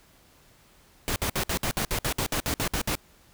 pink noise bursts, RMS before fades -27 dBFS, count 14, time 1.08-2.953 s, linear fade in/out 0 ms, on 79 ms, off 59 ms, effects pink hiss -58 dBFS RMS until 3.33 s

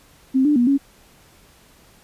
sine tone with pitch steps, 263.2 / 296.1 / 241.5 / 277.5 Hz, C4 / D4 / B3 / C#4, +10 / +14 / -39 / +2 cents, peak -13 dBFS, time 0.34-0.78 s, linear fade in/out 20 ms, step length 110 ms, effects pink hiss -52 dBFS RMS until 2.03 s + resampled to 32000 Hz

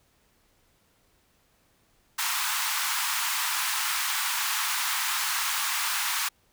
pink high-pass noise, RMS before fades -28 dBFS, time 2.18-6.29 s, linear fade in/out 10 ms, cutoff 900 Hz, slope 48 dB/octave, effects pink hiss -66 dBFS RMS until 6.52 s

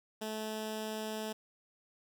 10% pulse tone with notch filter, 217.1 Hz, A3, 23 cents flat, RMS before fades -39 dBFS, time 0.21-1.33 s, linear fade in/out 10 ms, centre 1200 Hz, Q 1.7, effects none

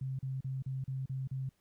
sine tone bursts, 132.5 Hz, C3, 22 cents sharp, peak -34 dBFS, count 7, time 0.01-1.492 s, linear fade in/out 5 ms, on 180 ms, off 37 ms, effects pink hiss -75 dBFS RMS until 1.6 s

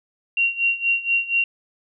sine tone with tremolo, 2754 Hz, F7, 25 cents flat, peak -15 dBFS, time 0.37-1.44 s, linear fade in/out 2 ms, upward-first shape sine, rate 4.2 Hz, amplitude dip 85%, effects none

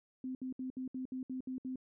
sine tone bursts, 258.1 Hz, C4, 23 cents flat, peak -37 dBFS, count 9, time 0.24-1.758 s, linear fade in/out 2 ms, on 110 ms, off 66 ms, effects none

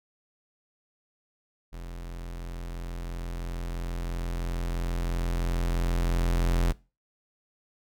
45% pulse tone with level ramp, 43 Hz, F1, 26 cents flat, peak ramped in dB -37 to -21 dBFS, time 1.72-6.73 s, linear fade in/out 20 ms, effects noise-tail reverb RT60 0.3 s tail -21 dB re dry

